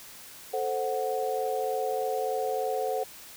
sine chord, F# diminished, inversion first, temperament equal, 440 / 523.3 / 740 Hz, A4 / C5 / F#5, 0 / 0 / 0 cents, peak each -31 dBFS, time 0.53-3.04 s, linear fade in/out 10 ms, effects white hiss -47 dBFS RMS until 3.36 s

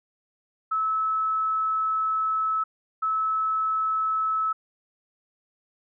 sine tone pair in turn, 1300 / 1300 Hz, E6 / E6, -24 / -24 cents, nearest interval unison, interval 0 cents, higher neither, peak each -22 dBFS, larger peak neither, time 0.71-2.64 / 3.02-4.53 s, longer first, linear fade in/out 10 ms, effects none

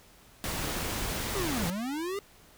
pink noise, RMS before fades -33 dBFS, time 0.44-1.7 s, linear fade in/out 0 ms
square linear two-way sweep, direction down then up, 412.1 to 162.5 to 412.1 Hz, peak -32 dBFS, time 1.35-2.19 s, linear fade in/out 2 ms, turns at 1.67 s
effects pink hiss -57 dBFS RMS until 2.57 s

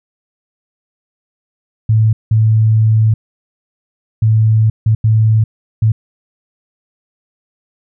sine tone bursts at uneven times, 110 Hz, A2, in tune, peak -7 dBFS, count 6, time 1.89-2.13 / 2.31-3.14 / 4.22-4.7 / 4.86-4.95 / 5.04-5.44 / 5.82-5.92 s, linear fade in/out 5 ms, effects none

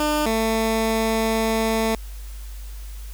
15% pulse tone pair in turn, 300.8 / 222.9 Hz, D4 / A3, +42 / +23 cents, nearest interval perfect fourth, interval 519 cents, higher first, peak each -13 dBFS, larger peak neither, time 0-0.26 / 0.26-1.95 s, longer second, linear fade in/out 2 ms, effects added 50 Hz sine -32 dBFS peak until 3.13 s + white hiss -47 dBFS RMS until 3.13 s

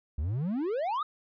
triangle exponential sweep, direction up, 66.6 to 1290 Hz, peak -26 dBFS, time 0.18-1.03 s, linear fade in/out 5 ms, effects resampled to 11025 Hz

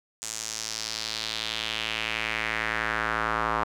square tone with band-pass filter sweep, 55.4 Hz, A1, 13 cents sharp, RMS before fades -30 dBFS, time 0.22-3.64 s, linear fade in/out 5 ms, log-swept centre 7300 to 1100 Hz, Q 2.5, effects none

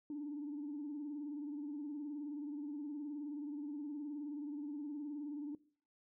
sine tone with vibrato, 292.7 Hz, D4, 6 cents flat, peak -39 dBFS, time 0.1-5.55 s, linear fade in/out 2 ms, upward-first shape sine, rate 19 Hz, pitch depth 65 cents each way, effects noise-tail reverb RT60 0.5 s tail -22 dB re dry + tanh soft clip ceiling -36 dBFS

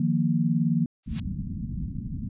sine chord, Eb suspended second, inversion none, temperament just, 155.56 / 175.01 / 233.3 Hz, Eb3 / F3 / Bb3, 0 / +4 / +2 cents, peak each -25 dBFS, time 0-0.86 s, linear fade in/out 5 ms
blue noise with exponential growth, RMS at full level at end -27 dBFS, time 1.03-1.2 s, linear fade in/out 5 ms, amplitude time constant 36 ms
white low-pass noise, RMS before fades -32 dBFS, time 1.06-2.29 s, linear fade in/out 10 ms, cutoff 230 Hz, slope 48 dB/octave
effects resampled to 8000 Hz

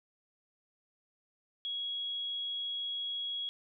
sine tone, 3322 Hz, G#7, in tune, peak -34 dBFS, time 1.65-3.49 s, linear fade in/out 0 ms, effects none

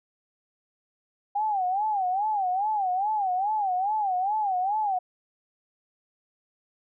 sine tone with vibrato, 793 Hz, G5, 20 cents sharp, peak -23 dBFS, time 1.35-4.99 s, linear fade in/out 10 ms, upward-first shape sine, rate 2.4 Hz, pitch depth 160 cents each way, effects none

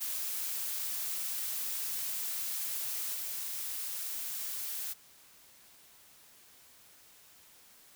blue noise with level steps, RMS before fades -36 / -38 dBFS, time 0-4.94 s, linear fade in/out 20 ms, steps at 3.14 s, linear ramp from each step 5 ms, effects white hiss -59 dBFS RMS until 7.95 s

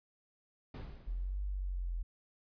brown noise with exponential decay, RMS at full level -40 dBFS, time 0.74-1.57 s, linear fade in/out 5 ms, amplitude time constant 180 ms
sine linear two-way sweep, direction up then down, 41.85 to 49.58 to 41.85 Hz, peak -34 dBFS, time 1.07-2.03 s, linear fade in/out 10 ms, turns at 1.41 s
effects resampled to 11025 Hz

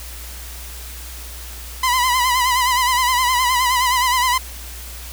sawtooth tone with vibrato, 1003 Hz, B5, 26 cents sharp, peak -11 dBFS, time 1.83-4.38 s, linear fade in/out 5 ms, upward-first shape sine, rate 9.6 Hz, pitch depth 68 cents each way, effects added 60 Hz sine -33 dBFS peak until 5.12 s + white hiss -36 dBFS RMS until 5.12 s

